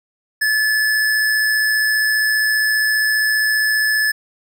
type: tone with amplitude modulation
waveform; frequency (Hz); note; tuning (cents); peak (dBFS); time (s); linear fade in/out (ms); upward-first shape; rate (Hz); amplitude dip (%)
square; 1728; A6; -32; -14; 0.41-4.12; 10; sine; 115; 25
effects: none